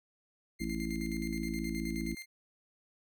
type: tone with tremolo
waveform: sawtooth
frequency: 2103 Hz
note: C7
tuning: 8 cents sharp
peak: -38 dBFS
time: 0.59-2.26 s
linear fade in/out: 20 ms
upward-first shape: square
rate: 9.5 Hz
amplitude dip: 65%
type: harmonic tone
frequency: 55 Hz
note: A1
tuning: in tune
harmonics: 1 / 3 / 4 / 5 / 6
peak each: -40 / -41 / -38 / -41 / -39 dBFS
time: 0.6-2.15 s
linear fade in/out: 10 ms
effects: none